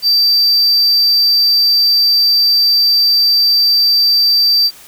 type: tone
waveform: triangle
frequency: 4665 Hz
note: D8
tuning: 12 cents flat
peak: -7 dBFS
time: 0.02-4.71 s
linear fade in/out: 50 ms
effects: white hiss -39 dBFS RMS until 4.87 s